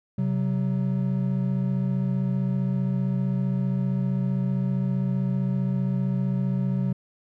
triangle tone pair together, 132.5 / 187.84 Hz, C3 / F#3, +22 / +26 cents, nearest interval tritone, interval 604 cents, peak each -23 dBFS, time 0.18-6.93 s, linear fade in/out 5 ms, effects none

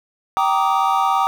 triangle chord, Eb major seventh, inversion first, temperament just, 777.8 / 933.4 / 1166.7 / 1244.5 Hz, G5 / Bb5 / D6 / Eb6, -14 / +2 / -12 / 0 cents, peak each -17 / -19 / -19 / -20 dBFS, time 0.37-1.27 s, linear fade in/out 0 ms, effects 7-bit

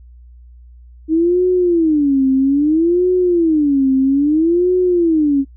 sine tone with vibrato, 311.1 Hz, D#4, in tune, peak -10 dBFS, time 1.08-5.45 s, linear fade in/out 50 ms, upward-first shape sine, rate 0.61 Hz, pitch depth 280 cents each way, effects noise-tail reverb RT60 0.1 s tail -21 dB re dry + added 60 Hz sine -38 dBFS peak until 5.56 s

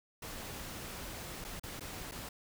pink noise with dropouts, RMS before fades -44 dBFS, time 0.22-2.29 s, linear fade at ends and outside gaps 5 ms, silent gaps 1.443-1.447 / 1.597-1.634 / 1.797-1.807 / 2.113-2.119 s, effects none

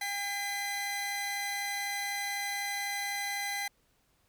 sawtooth tone pair together, 804 / 2026 Hz, G5 / B6, +44 / +44 cents, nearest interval octave + major third, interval 1600 cents, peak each -33 / -31 dBFS, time 0.01-3.68 s, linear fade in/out 5 ms, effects pink hiss -71 dBFS RMS until 4.28 s

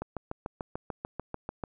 click train, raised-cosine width 1 ms, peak -20 dBFS, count 12, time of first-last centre 0.02-1.638 s, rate 6.8 Hz, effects none

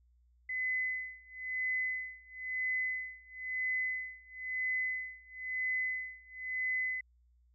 sine tone with tremolo, 2025 Hz, B6, 43 cents sharp, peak -30 dBFS, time 0.49-7.01 s, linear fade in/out 5 ms, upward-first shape sine, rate 1 Hz, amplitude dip 95%, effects added 60 Hz sine -64 dBFS peak until 7.54 s

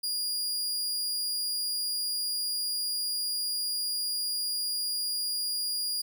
sawtooth tone, 4845 Hz, D#8, 47 cents flat, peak -26 dBFS, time 0.03-6.02 s, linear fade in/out 10 ms, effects none

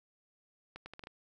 accelerating click train, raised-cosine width 0.3 ms, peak -30 dBFS, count 6, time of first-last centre 0.76-1.071 s, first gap 100 ms, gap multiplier 0.76, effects none

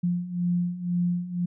sine beating tone pair, 174.61 / 176.61 Hz, F3 / F3, 0 / +20 cents, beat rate 2 Hz, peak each -29 / -25 dBFS, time 0.03-1.46 s, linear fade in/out 10 ms, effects none

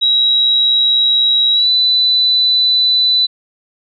sine tone with pitch glide, 3856 to 3990 Hz, B7 to B7, -42 to +17 cents, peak -9 dBFS, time 0.01-3.27 s, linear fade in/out 20 ms, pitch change +59 cents, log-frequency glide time 1.53-1.69 s, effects none

